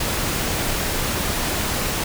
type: noise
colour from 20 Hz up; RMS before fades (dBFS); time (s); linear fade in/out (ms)
pink; -23; 0-2.04; 5
effects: none